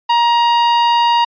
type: tone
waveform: 45% pulse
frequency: 944 Hz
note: A#5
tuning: 22 cents sharp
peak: -10 dBFS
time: 0.09-1.25 s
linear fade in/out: 10 ms
effects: resampled to 11025 Hz